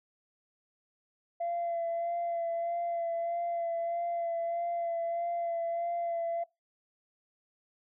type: tone with vibrato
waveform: sine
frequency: 681 Hz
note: F5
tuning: 44 cents flat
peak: -29 dBFS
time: 1.4-6.44 s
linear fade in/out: 10 ms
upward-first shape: sine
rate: 1.6 Hz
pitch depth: 20 cents each way
effects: noise-tail reverb RT60 0.2 s tail -21 dB re dry + tanh soft clip ceiling -27 dBFS